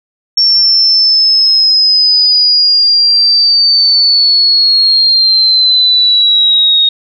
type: linear sweep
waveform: sine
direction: down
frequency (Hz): 5460 to 3728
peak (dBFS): -5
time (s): 0.37-6.89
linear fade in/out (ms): 5
effects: none